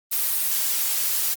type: noise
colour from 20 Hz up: blue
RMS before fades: -23 dBFS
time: 0.11-1.35 s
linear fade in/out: 20 ms
effects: Opus 32 kbps